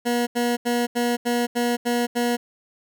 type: tone bursts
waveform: 20% pulse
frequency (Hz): 240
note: B3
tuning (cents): -49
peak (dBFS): -15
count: 8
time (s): 0.05-2.37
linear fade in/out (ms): 20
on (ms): 220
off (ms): 80
effects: none